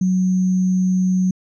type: tone with sample-and-hold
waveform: sine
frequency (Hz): 185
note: F#3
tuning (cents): 0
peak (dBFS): -14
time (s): 0.01-1.31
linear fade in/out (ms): 5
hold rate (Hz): 6300
effects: resampled to 16000 Hz